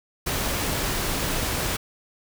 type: noise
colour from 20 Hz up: pink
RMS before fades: -26 dBFS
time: 0.26-1.77 s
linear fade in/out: 10 ms
effects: none